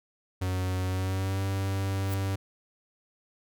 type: tone with pitch glide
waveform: 45% pulse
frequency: 92.5 to 97.1 Hz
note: F#2 to G2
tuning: 0 to -16 cents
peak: -27 dBFS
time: 0.41-2.36 s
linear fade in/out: 10 ms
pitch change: +84 cents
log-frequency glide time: 0.84-1.43 s
type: noise with exponential growth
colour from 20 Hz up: violet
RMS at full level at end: -35 dBFS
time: 2.03-2.14 s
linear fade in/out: 1 ms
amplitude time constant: 23 ms
effects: none

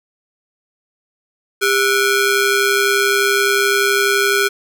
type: ring-modulated tone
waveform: sawtooth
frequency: 932.3 Hz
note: A#5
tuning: in tune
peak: -6 dBFS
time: 1.61-4.49 s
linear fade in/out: 20 ms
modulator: 532 Hz
effects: none

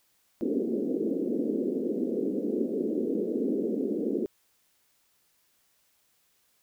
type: band-pass noise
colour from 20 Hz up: pink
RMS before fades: -29 dBFS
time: 0.41-4.26 s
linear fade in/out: 0 ms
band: 220 to 470 Hz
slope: 48 dB/octave
effects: white hiss -69 dBFS RMS until 6.62 s

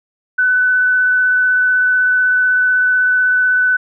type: tone with vibrato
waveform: sine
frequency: 1500 Hz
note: F#6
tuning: 23 cents sharp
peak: -10 dBFS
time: 0.38-3.77 s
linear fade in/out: 10 ms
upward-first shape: sine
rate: 16 Hz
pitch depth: 9 cents each way
effects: none

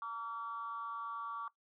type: tone with amplitude modulation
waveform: sine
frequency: 1146 Hz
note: D6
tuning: 43 cents flat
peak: -34 dBFS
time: 0.02-1.48 s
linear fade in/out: 2 ms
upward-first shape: sine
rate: 229 Hz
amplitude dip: 85%
effects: noise-tail reverb RT60 0.1 s tail -19 dB re dry + tanh soft clip ceiling -31 dBFS

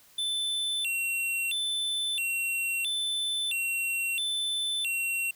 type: tone with vibrato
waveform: square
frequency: 3102 Hz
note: G7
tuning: 19 cents flat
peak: -28 dBFS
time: 0.18-5.31 s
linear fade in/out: 5 ms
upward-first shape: square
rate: 0.75 Hz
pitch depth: 220 cents each way
effects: white hiss -58 dBFS RMS until 5.35 s

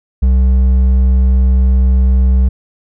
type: tone with hard clipping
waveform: triangle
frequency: 64.1 Hz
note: C2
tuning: 35 cents flat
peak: -8 dBFS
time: 0.22-2.49 s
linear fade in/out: 10 ms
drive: 8 dB
effects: none

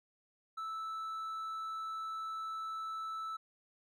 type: tone with hard clipping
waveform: sine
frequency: 1314 Hz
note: E6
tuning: 6 cents flat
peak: -39 dBFS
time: 0.57-3.37 s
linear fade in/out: 10 ms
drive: 3 dB
effects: none

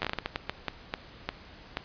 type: slowing click train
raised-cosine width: 0.3 ms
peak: -13 dBFS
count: 14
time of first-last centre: 0.02-1.771 s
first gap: 11 ms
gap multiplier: 1.37
effects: pink hiss -50 dBFS RMS until 1.84 s + resampled to 11025 Hz

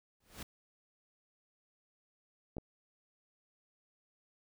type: noise with exponential growth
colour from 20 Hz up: pink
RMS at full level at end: -41 dBFS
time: 0.2-0.43 s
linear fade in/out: 5 ms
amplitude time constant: 50 ms
type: clicks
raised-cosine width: 2 ms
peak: -28 dBFS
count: 2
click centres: 2.568 / 2.583 s
effects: none

